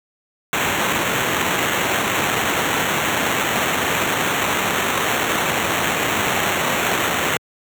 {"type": "noise with sample-and-hold", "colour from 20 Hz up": "white", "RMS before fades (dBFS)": -20, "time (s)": [0.53, 7.37], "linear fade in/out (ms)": 0, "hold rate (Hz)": 4900, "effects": ["high-pass 100 Hz 12 dB/octave"]}